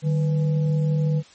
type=tone with frequency modulation; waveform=sine; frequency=151.5 Hz; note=D#3; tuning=46 cents flat; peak=-18 dBFS; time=0.02-1.23 s; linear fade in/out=50 ms; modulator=343 Hz; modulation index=0.42; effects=white hiss -51 dBFS RMS until 1.34 s + MP3 32 kbps